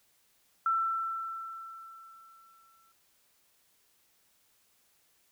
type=tone with exponential decay; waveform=sine; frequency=1338 Hz; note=E6; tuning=25 cents sharp; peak=-24 dBFS; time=0.66-2.92 s; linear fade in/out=2 ms; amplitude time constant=490 ms; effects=white hiss -69 dBFS RMS until 5.31 s